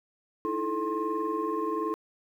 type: tone cluster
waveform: sine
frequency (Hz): 311.5 / 332.6 / 434.7 / 1061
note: D#4 / E4 / A4 / C6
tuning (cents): +2 / +16 / -21 / +24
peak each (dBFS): -35 / -32 / -31 / -31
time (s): 0.45-1.94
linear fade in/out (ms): 0
effects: tanh soft clip ceiling -20 dBFS + 10-bit